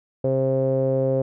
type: tone with low-pass filter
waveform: sawtooth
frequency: 132.8 Hz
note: C3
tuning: 26 cents sharp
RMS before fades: -21 dBFS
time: 0.24-1.22 s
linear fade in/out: 5 ms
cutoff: 510 Hz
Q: 8.1
effects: none

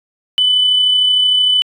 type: tone with amplitude modulation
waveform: sine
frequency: 3000 Hz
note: F#7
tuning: 23 cents sharp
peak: -7 dBFS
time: 0.38-1.62 s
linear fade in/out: 0 ms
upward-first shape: sine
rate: 33.2 Hz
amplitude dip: 35%
effects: tanh soft clip ceiling -4 dBFS

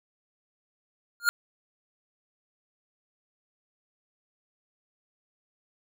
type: tone with exponential growth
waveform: square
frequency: 1414 Hz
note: F6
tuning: 21 cents sharp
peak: -15 dBFS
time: 1.2-1.29 s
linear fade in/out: 0 ms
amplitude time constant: 19 ms
effects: none

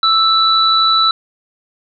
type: tone pair together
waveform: sine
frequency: 1318.5 / 3956 Hz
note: E6 / B7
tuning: 0 / +2 cents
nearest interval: octave + perfect fifth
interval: 1902 cents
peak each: -12 dBFS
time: 0.03-1.11 s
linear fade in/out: 2 ms
effects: none

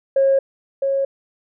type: tone pair in turn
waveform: sine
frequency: 543 / 546.8 Hz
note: C#5 / C#5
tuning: -36 / -24 cents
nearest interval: unison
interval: 12 cents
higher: second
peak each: -11 / -16 dBFS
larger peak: first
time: 0.16-0.39 / 0.82-1.05 s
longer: neither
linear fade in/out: 5 ms
effects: tanh soft clip ceiling -8 dBFS

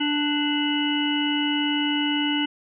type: harmonic tone with a mistuned harmonic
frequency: 293.7 Hz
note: D4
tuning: in tune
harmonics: 1 / 3 / 5 / 7 / 9 / 10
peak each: -23 / -32 / -33 / -33 / -37 / -26 dBFS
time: 0-2.46 s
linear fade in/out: 10 ms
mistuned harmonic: 5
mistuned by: +21 cents
effects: none

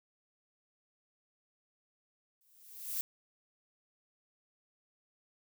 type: noise with exponential growth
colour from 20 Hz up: violet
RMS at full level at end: -33 dBFS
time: 2.41-3.01 s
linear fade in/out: 0 ms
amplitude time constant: 130 ms
effects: none

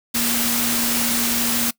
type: tone in noise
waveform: sine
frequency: 235.8 Hz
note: A#3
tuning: 20 cents sharp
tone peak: -25 dBFS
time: 0.14-1.71 s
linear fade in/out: 10 ms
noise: white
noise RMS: -21 dBFS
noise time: 0.14-1.71 s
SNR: -7 dB
effects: noise-tail reverb RT60 0.1 s tail -22 dB re dry

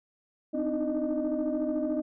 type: tone cluster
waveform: sine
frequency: 257.2 / 300.3 / 314 / 614 Hz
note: C4 / D4 / D#4 / D#5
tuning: -30 / +39 / +16 / -23 cents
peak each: -31 dBFS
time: 0.53-2.02 s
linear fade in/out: 20 ms
effects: tanh soft clip ceiling -21 dBFS

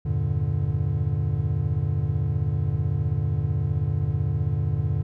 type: chord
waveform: triangle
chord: E half-diminished seventh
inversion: none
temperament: equal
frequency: 82.41 / 98 / 116.54 / 146.83 Hz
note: E2 / G2 / Bb2 / D3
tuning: 0 / 0 / 0 / 0 cents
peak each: -27 / -25 / -26 / -24 dBFS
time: 0.05-5.03 s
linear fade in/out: 10 ms
effects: none

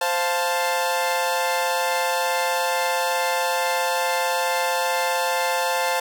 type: chord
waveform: sawtooth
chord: F major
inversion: second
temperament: equal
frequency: 523.3 / 698.5 / 880 Hz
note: C5 / F5 / A5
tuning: 0 / 0 / 0 cents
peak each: -21 / -23 / -20 dBFS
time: 0.01-6 s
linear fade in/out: 5 ms
effects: none

